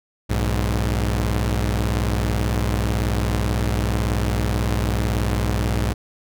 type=tone pair together; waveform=sawtooth; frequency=60.99 / 103.83 Hz; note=B1 / G#2; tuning=-21 / 0 cents; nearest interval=major sixth; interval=921 cents; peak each=-17 / -19 dBFS; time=0.29-5.94 s; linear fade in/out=20 ms; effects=none